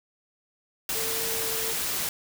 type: tone in noise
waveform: sine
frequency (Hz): 450.4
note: A4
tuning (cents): +40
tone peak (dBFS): -35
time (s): 0.95-1.73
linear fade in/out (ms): 2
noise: white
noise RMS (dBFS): -29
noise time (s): 0.89-2.09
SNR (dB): -9
effects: none